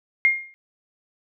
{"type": "tone with exponential decay", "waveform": "sine", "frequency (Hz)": 2127, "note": "C7", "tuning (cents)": 28, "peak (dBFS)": -11, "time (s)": [0.25, 0.54], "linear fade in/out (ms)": 0, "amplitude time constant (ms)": 63, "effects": []}